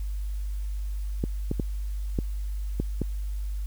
clicks, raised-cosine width 3 ms, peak -13 dBFS, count 6, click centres 1.239 / 1.514 / 1.598 / 2.188 / 2.8 / 3.017 s, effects added 50 Hz sine -28 dBFS peak until 3.66 s + white hiss -55 dBFS RMS until 3.66 s

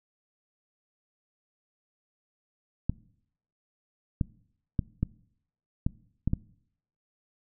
clicks, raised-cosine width 5 ms, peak -13 dBFS, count 7, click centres 2.896 / 4.212 / 4.792 / 5.03 / 5.865 / 6.276 / 6.334 s, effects noise-tail reverb RT60 0.7 s tail -22 dB re dry

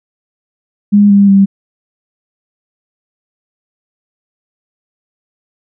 sine tone with pitch steps, 204.6 / 200.4 / 196.27 Hz, G#3 / G3 / G3, -26 / +38 / +2 cents, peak -3 dBFS, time 0.92-1.46 s, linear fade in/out 20 ms, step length 180 ms, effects none

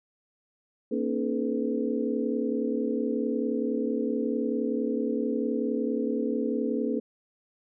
sine tone cluster, 234 / 273.1 / 304.1 / 430.6 / 495.1 Hz, A#3 / C#4 / D#4 / A4 / B4, +7 / -26 / -40 / -37 / +4 cents, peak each -30 / -31 / -34 / -31 / -34 dBFS, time 0.91-7 s, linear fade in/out 10 ms, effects none

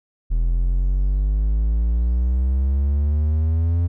triangle exponential sweep, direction up, 40.55 to 87 Hz, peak -14 dBFS, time 0.3-3.88 s, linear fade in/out 20 ms, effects none

